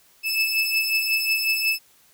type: beating tone pair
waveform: 30% pulse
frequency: 2617 / 2622.5 Hz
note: E7 / E7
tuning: -13 / -10 cents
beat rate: 5.5 Hz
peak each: -19 / -23 dBFS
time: 0.23-1.79 s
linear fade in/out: 50 ms
effects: white hiss -57 dBFS RMS until 2.13 s